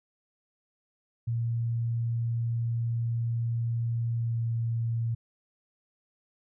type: tone with pitch glide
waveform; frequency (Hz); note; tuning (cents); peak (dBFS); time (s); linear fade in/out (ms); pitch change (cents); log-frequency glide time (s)
sine; 116.54 to 115.47; A#2 to A#2; 0 to -16; -26; 1.27-5.15; 10; -16; 4.14-4.41
effects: none